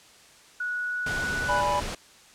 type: tone with pitch glide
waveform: sine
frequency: 1465 to 1480.3 Hz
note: F#6 to F#6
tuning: -18 to 0 cents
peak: -27 dBFS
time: 0.6-1.61 s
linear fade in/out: 5 ms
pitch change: +18 cents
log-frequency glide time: 0.77-1.5 s
type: noise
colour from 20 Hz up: pink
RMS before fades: -33 dBFS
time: 1.06-1.95 s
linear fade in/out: 5 ms
type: chord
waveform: triangle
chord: G# diminished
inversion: second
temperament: equal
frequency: 587.3 / 830.6 / 987.8 Hz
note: D5 / G#5 / B5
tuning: 0 / 0 / 0 cents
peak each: -27 / -27 / -23 dBFS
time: 1.48-1.81 s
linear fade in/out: 20 ms
effects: white hiss -53 dBFS RMS until 2.34 s + low-pass 8000 Hz 12 dB/octave